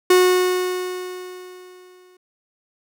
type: tone with exponential decay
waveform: 45% pulse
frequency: 365.2 Hz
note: F#4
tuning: 23 cents flat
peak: -10 dBFS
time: 0.1-2.17 s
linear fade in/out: 5 ms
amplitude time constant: 450 ms
effects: none